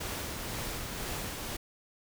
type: noise with tremolo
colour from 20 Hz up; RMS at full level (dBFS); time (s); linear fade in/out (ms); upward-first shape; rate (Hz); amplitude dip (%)
pink; -36; 0-1.57; 10; triangle; 2; 30
effects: none